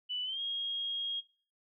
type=tone with pitch glide; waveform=sine; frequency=2977 to 3265 Hz; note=F#7 to G#7; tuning=+10 to -30 cents; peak=-34 dBFS; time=0.09-1.21 s; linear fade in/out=20 ms; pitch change=+160 cents; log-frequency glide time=0.24-0.4 s; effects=noise-tail reverb RT60 0.4 s tail -18 dB re dry